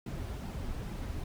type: noise with flanger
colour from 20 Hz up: brown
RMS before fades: -38 dBFS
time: 0.06-1.24 s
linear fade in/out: 5 ms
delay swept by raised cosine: 1.7 to 6.8 ms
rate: 2.4 Hz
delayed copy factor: -0.55
effects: none